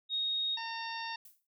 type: tone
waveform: sine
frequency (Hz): 3739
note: A#7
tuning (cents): +4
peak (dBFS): -30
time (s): 0.09-0.59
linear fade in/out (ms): 50
type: harmonic tone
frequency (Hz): 913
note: A#5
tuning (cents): -36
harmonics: 1 / 2 / 3 / 4 / 5 / 6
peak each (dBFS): -40 / -43 / -45 / -46 / -47 / -48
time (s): 0.57-1.16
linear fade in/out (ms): 5
type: noise with exponential decay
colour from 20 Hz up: violet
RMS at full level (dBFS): -50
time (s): 1.25-1.47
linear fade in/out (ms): 5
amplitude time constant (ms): 46
effects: none

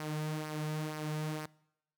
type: tone with flanger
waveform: sawtooth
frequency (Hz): 153.7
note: D#3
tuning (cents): -21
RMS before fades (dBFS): -37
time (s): 0-1.46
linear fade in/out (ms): 2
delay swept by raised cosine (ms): 0.27 to 3.77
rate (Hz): 2.1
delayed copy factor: -0.5
effects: noise-tail reverb RT60 0.8 s tail -23 dB re dry

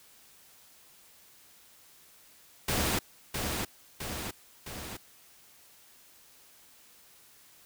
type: noise with echo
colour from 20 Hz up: pink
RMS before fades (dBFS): -29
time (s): 2.68-2.99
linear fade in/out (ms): 5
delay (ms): 660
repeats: 3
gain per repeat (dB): -4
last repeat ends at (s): 4.97
effects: white hiss -58 dBFS RMS until 7.65 s

